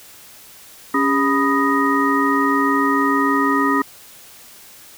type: tone cluster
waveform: sine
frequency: 278.3 / 404.8 / 987 / 1243 / 1875 Hz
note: C#4 / G#4 / B5 / D#6 / A#6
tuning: +7 / -44 / -1 / -2 / +10 cents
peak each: -18 / -24 / -23 / -19 / -23 dBFS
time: 0.94-3.82 s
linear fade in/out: 5 ms
effects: white hiss -43 dBFS RMS until 4.97 s